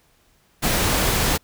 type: noise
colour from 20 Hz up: pink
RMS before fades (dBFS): -20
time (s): 0.62-1.38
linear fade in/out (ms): 20
effects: pink hiss -60 dBFS RMS until 1.43 s